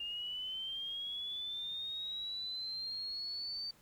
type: linear sweep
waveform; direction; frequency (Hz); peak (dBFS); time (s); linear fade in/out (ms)
sine; up; 2808 to 4600; -38; 0-3.71; 5
effects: pink hiss -65 dBFS RMS until 3.81 s